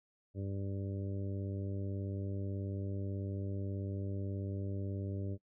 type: harmonic tone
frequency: 98.3 Hz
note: G2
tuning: 5 cents sharp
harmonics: 1 / 2 / 3 / 4 / 5 / 6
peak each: -37 / -45 / -45 / -48 / -53 / -52 dBFS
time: 0.34-5.38 s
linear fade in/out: 50 ms
effects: noise-tail reverb RT60 0.1 s tail -21 dB re dry